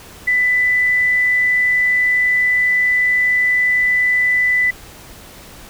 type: tone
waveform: sine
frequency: 1992 Hz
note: B6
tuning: 14 cents sharp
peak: -12 dBFS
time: 0.27-4.71 s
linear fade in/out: 10 ms
effects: pink hiss -39 dBFS RMS until 5.69 s